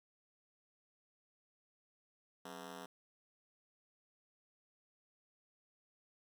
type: ring-modulated tone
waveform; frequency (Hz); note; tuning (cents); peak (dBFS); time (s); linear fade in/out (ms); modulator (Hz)
10% pulse; 227.7; A#3; -40; -36; 2.45-2.86; 5; 42.4
effects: none